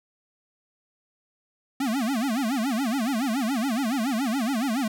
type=tone with vibrato; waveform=square; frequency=246.9 Hz; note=B3; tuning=in tune; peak=-24 dBFS; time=1.8-4.88 s; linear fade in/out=5 ms; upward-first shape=sine; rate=7.1 Hz; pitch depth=250 cents each way; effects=none

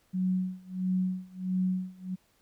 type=tone with tremolo; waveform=sine; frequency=185 Hz; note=F#3; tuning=in tune; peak=-24 dBFS; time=0.13-2.16 s; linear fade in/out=20 ms; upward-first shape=sine; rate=1.5 Hz; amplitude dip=95%; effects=pink hiss -68 dBFS RMS until 2.41 s

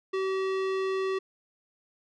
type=tone with low-pass filter; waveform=square; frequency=382.1 Hz; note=G4; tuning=44 cents flat; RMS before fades=-29 dBFS; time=0.13-1.19 s; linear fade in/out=10 ms; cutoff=3400 Hz; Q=0.75; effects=none

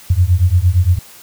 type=beating tone pair; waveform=sine; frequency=85.3 / 94 Hz; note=F2 / F#2; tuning=-40 / +28 cents; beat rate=8.7 Hz; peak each=-12 dBFS; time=0.1-0.99 s; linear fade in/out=5 ms; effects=white hiss -40 dBFS RMS until 1.22 s

